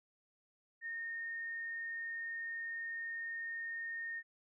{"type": "tone", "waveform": "sine", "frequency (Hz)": 1838, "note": "A#6", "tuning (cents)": -25, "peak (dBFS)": -39, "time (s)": [0.81, 4.23], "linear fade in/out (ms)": 50, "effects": []}